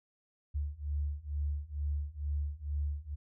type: beating tone pair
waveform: sine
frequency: 71.9 / 74.1 Hz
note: D2 / D2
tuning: -36 / +16 cents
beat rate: 2.2 Hz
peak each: -36 / -35 dBFS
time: 0.54-3.16 s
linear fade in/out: 20 ms
effects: none